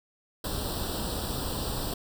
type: noise with comb filter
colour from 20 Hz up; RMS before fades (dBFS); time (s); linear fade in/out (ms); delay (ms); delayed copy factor
pink; -32; 0.44-1.94; 5; 0.23; +0.9
effects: none